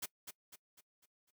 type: noise with echo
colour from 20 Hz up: white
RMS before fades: -40 dBFS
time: 0.02-0.06 s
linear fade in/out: 10 ms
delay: 250 ms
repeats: 5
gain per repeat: -7 dB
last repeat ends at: 1.31 s
effects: noise-tail reverb RT60 0.1 s tail -21 dB re dry